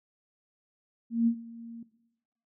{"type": "tone with ADSR envelope", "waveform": "sine", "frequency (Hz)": 231.4, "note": "A#3", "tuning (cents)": -13, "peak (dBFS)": -19, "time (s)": [1.1, 1.83], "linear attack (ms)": 170, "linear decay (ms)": 77, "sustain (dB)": -20, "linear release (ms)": 4, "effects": ["noise-tail reverb RT60 0.9 s tail -18 dB re dry"]}